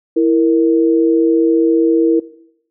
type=tone pair together; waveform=sine; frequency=330 / 464.9 Hz; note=E4 / A#4; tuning=+2 / -5 cents; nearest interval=tritone; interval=593 cents; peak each=-11 / -14 dBFS; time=0.16-2.2 s; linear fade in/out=10 ms; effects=noise-tail reverb RT60 0.7 s tail -18 dB re dry